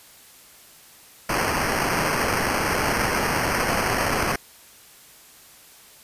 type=noise with sample-and-hold; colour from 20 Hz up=white; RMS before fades=-23 dBFS; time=1.29-4.36 s; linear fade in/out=5 ms; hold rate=3675 Hz; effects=white hiss -49 dBFS RMS until 6.03 s + resampled to 32000 Hz